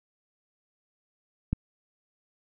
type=click; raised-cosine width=5 ms; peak=-13 dBFS; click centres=1.53 s; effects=none